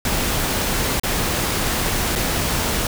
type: noise with dropouts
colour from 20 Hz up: pink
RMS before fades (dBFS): -21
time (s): 0.05-2.87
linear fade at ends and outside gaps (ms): 2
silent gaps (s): 0.998-1.034 / 2.154-2.158
effects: none